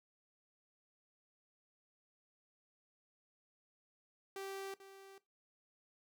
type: tone with echo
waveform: sawtooth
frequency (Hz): 389.6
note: G4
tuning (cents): -11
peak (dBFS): -39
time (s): 4.36-4.74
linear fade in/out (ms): 2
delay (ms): 440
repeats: 1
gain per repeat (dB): -12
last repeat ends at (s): 5.18
effects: noise-tail reverb RT60 0.2 s tail -17 dB re dry